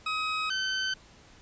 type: tone pair in turn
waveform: 20% pulse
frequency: 1267 / 1531.7 Hz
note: D#6 / G6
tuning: +31 / -41 cents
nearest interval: minor third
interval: 328 cents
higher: second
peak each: -23 / -23 dBFS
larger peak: neither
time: 0.06-0.5 / 0.5-0.94 s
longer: neither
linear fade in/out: 5 ms
effects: pink hiss -55 dBFS RMS until 1.41 s + resampled to 16000 Hz